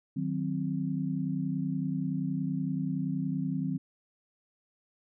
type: chord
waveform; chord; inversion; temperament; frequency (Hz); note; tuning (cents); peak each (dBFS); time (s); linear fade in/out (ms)
sine; C diminished; first; equal with one note detuned; 154.4 / 185 / 261.6; Eb3 / Gb3 / C4; -13 / 0 / 0; -33; 0.16-3.78; 10
effects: none